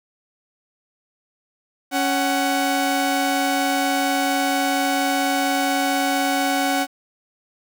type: tone pair together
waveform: sawtooth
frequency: 277.2 / 747.3 Hz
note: C#4 / F#5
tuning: 0 / +17 cents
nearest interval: octave + perfect fourth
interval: 1717 cents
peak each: -18 / -17 dBFS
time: 1.91-6.87 s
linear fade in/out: 50 ms
effects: 8-bit